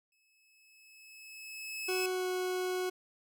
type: tone with exponential growth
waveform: sawtooth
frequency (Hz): 2591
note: E7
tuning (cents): -30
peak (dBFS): -29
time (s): 0.12-2.06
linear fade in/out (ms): 2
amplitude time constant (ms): 420
type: tone with pitch glide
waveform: 40% pulse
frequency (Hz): 370 to 367.2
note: F#4 to F#4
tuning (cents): 0 to -13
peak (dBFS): -31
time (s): 1.88-2.9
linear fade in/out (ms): 10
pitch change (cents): -13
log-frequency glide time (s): 2.09-2.28
effects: none